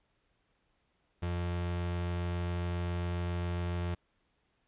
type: tone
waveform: 35% pulse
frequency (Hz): 87.31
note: F2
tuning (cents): 0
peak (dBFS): -30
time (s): 1.22-3.95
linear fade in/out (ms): 10
effects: pink hiss -75 dBFS RMS until 4.67 s + resampled to 8000 Hz